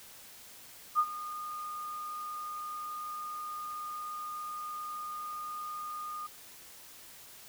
sine tone with ADSR envelope, 1223 Hz, D#6, 30 cents flat, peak -21 dBFS, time 0.95-6.27 s, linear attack 40 ms, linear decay 59 ms, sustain -16 dB, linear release 9 ms, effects white hiss -52 dBFS RMS until 7.48 s

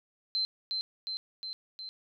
sine tone with echo, 4100 Hz, C8, 36 cents flat, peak -27 dBFS, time 0.35-0.45 s, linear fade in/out 0 ms, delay 360 ms, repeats 4, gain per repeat -3 dB, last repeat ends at 1.89 s, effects none

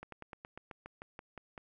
slowing click train, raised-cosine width 0.5 ms, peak -30 dBFS, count 12, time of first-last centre 0.03-1.578 s, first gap 93 ms, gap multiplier 1.08, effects none

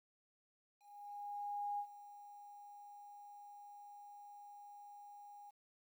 sine tone with ADSR envelope, 819 Hz, G#5, 24 cents flat, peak -37 dBFS, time 0.79-5.51 s, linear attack 1000 ms, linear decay 71 ms, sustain -16 dB, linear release 16 ms, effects 12-bit

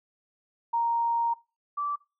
sine tone pair in turn, 932.3 / 1162.5 Hz, A#5 / D6, 0 / -18 cents, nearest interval major third, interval 382 cents, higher second, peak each -23 / -27 dBFS, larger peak first, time 0.73-1.34 / 1.77-1.96 s, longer first, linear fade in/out 10 ms, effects noise-tail reverb RT60 0.3 s tail -22 dB re dry

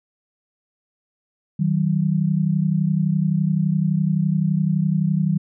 sine tone pair together, 157.02 / 188.8 Hz, D#3 / F#3, +16 / +35 cents, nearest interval minor third, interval 319 cents, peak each -19 / -20 dBFS, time 1.59-5.38 s, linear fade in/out 10 ms, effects none

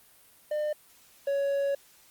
triangle tone pair in turn, 602 / 558.5 Hz, D5 / C#5, +43 / +13 cents, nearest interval minor second, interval 130 cents, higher first, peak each -25 / -23 dBFS, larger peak second, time 0.51-0.73 / 1.27-1.75 s, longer second, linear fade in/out 5 ms, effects white hiss -58 dBFS RMS until 2.1 s + Opus 32 kbps

